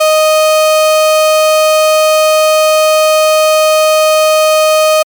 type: tone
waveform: 35% pulse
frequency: 622.3 Hz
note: D#5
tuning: in tune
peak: -4 dBFS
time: 0-5.03 s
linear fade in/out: 10 ms
effects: MP3 96 kbps